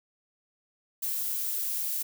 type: noise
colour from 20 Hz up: violet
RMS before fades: -31 dBFS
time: 1.02-2.03 s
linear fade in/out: 10 ms
effects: none

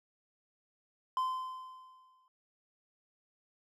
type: tone with exponential decay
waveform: triangle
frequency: 1031 Hz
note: C6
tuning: 26 cents flat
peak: -26 dBFS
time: 1.17-2.28 s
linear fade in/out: 1 ms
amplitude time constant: 240 ms
effects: none

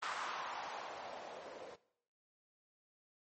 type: noise with low-pass filter sweep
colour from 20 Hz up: violet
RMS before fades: -45 dBFS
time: 0.02-1.76 s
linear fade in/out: 10 ms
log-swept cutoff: 1200 to 480 Hz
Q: 2.3
effects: noise-tail reverb RT60 0.7 s tail -20 dB re dry + MP3 32 kbps

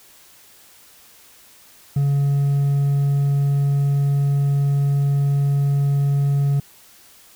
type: tone with hard clipping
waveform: triangle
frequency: 140.8 Hz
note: C#3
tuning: 27 cents sharp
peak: -16 dBFS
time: 1.96-6.6 s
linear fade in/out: 5 ms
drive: 5 dB
effects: white hiss -49 dBFS RMS until 7.35 s

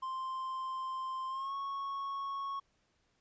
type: tone with pitch glide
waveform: triangle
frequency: 1046.5 to 1103.6 Hz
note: C6 to C#6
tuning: 0 to -8 cents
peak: -34 dBFS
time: 0.02-2.6 s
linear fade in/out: 10 ms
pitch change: +92 cents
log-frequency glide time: 1.28-1.54 s
effects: pink hiss -75 dBFS RMS until 3.2 s + resampled to 16000 Hz

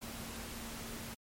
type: tone in noise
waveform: sine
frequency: 228.9 Hz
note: A#3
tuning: 31 cents flat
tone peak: -49 dBFS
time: 0.01-1.15 s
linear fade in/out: 20 ms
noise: pink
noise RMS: -45 dBFS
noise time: 0.01-1.15 s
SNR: -7 dB
effects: MP3 64 kbps

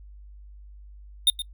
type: tone with echo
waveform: square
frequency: 3640 Hz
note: A#7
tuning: 42 cents flat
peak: -15 dBFS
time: 1.27-1.3 s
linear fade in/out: 2 ms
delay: 120 ms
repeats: 1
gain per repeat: -13 dB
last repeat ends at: 1.42 s
effects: noise-tail reverb RT60 0.1 s tail -22 dB re dry + added 50 Hz sine -43 dBFS peak until 1.53 s

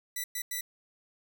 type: tone bursts at uneven times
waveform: 5% pulse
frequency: 1975.5 Hz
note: B6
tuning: in tune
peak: -22 dBFS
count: 3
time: 0.16-0.24 / 0.35-0.42 / 0.51-0.61 s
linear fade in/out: 5 ms
effects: none

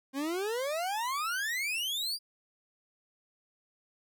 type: exponential sweep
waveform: 40% pulse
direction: up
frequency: 261.6 to 4908 Hz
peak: -30 dBFS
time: 0.13-2.19 s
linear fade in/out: 50 ms
effects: none

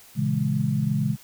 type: chord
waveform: sine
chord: A# half-diminished seventh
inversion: none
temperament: equal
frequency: 116.54 / 138.59 / 164.81 / 207.7 Hz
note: A#2 / C#3 / E3 / G#3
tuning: 0 / 0 / 0 / 0 cents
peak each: -30 / -24 / -28 / -26 dBFS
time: 0.15-1.17 s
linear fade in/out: 50 ms
effects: white hiss -50 dBFS RMS until 1.23 s

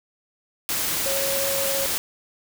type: tone in noise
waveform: sine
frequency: 549 Hz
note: C#5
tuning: 17 cents flat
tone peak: -26 dBFS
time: 1.06-1.86 s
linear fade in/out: 0 ms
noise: white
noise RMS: -25 dBFS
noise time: 0.69-1.98 s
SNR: -4 dB
effects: none

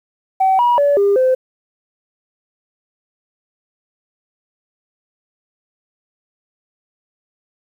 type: tone with pitch steps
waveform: sine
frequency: 763 / 964 / 573 / 401.6 / 516 Hz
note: G5 / B5 / D5 / G4 / C5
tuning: -47 / -42 / -43 / +42 / -24 cents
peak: -9 dBFS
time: 0.4-1.35 s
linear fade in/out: 10 ms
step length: 190 ms
effects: tanh soft clip ceiling -7 dBFS + 8-bit

